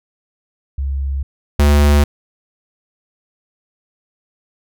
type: tone pair in turn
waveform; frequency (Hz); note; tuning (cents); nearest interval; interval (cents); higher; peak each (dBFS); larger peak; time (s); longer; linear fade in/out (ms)
sine / square; 68.4 / 72.76; C#2 / D2; -23 / -16; minor second; 107; second; -17 / -9; second; 0.78-1.23 / 1.59-2.04; neither; 5
effects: none